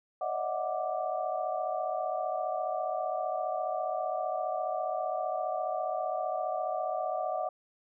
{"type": "tone cluster", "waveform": "sine", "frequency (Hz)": [567, 621, 656, 736, 1175], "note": ["C#5", "D#5", "E5", "F#5", "D6"], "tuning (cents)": [39, -3, -9, -9, 1], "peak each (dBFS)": [-40, -35, -38, -33, -40], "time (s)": [0.21, 7.49], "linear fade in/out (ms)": 5, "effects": []}